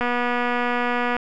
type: click train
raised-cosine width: 0.5 ms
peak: -9 dBFS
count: 282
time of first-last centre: 0.01-1.166 s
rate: 243 Hz
effects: none